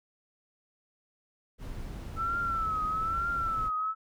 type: noise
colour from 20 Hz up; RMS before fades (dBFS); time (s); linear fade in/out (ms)
brown; -39; 1.58-3.71; 50
type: tone with vibrato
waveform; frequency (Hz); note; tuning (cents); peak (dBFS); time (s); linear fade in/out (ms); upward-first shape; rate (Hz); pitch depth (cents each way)
sine; 1321; E6; +3; -28; 2.16-3.95; 50; triangle; 1.1; 96
effects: none